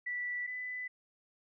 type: tone pair in turn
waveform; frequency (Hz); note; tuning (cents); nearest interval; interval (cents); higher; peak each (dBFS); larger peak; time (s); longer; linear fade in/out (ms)
sine; 1964 / 1998.3; B6 / B6; -10 / +20; unison; 30; second; -34 / -37; first; 0.06-0.47 / 0.47-0.88; neither; 10
effects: none